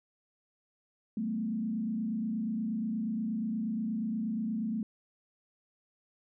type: tone with frequency modulation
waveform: sine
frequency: 220 Hz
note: A3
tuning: in tune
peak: -30 dBFS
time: 1.17-4.83 s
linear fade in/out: 2 ms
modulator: 28.4 Hz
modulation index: 0.84
effects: none